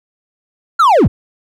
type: linear sweep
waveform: triangle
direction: down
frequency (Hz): 1417 to 44.16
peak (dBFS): -4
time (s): 0.79-1.08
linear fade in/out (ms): 10
effects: none